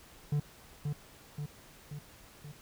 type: tone with echo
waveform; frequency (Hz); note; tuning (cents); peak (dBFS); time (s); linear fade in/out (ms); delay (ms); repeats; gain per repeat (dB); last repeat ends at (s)
triangle; 146.83; D3; 0; -25; 0.32-0.4; 5; 530; 4; -4; 2.52
effects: pink hiss -56 dBFS RMS until 2.61 s